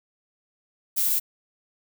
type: noise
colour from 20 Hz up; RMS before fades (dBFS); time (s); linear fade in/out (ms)
violet; -23; 0.96-1.2; 20
effects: none